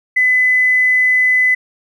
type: tone with tanh clipping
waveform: triangle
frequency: 2010 Hz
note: B6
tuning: 30 cents sharp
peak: -9 dBFS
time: 0.16-1.55 s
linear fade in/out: 10 ms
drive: 2 dB
effects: none